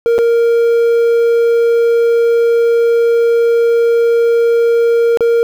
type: tone with dropouts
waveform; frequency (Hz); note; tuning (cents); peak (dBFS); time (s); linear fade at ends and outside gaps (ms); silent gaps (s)
triangle; 466.2; A#4; 0; -6; 0.06-5.43; 0; 0.181-0.188 / 5.173-5.207
effects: 7-bit